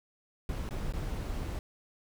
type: noise with dropouts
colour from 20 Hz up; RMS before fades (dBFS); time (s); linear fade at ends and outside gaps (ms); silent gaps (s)
brown; -35; 0.49-1.59; 1; 0.691-0.708 / 0.924-0.936
effects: none